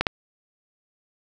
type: clicks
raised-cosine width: 0.3 ms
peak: -4 dBFS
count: 2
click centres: 0.01 / 0.068 s
effects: none